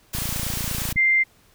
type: high-pass noise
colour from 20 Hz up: white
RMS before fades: -29 dBFS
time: 0.13-0.93 s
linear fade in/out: 10 ms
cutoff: 330 Hz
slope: 96 dB/octave
type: click train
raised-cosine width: 5 ms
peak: -18 dBFS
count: 24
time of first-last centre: 0.15-0.96 s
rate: 28.4 Hz
type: tone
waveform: sine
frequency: 2093 Hz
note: C7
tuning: in tune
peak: -15 dBFS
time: 0.96-1.24 s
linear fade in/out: 20 ms
effects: pink hiss -57 dBFS RMS until 1.54 s